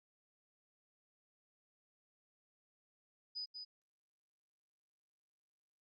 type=tone with echo; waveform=sine; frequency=4978 Hz; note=D#8; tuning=in tune; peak=-40 dBFS; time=3.35-3.46 s; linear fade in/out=20 ms; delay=190 ms; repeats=1; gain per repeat=-5 dB; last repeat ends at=3.65 s; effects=Opus 48 kbps